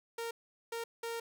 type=tone bursts at uneven times; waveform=sawtooth; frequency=462.5 Hz; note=A#4; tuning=14 cents flat; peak=-33 dBFS; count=3; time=0.18-0.31 / 0.72-0.84 / 1.03-1.2 s; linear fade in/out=5 ms; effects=none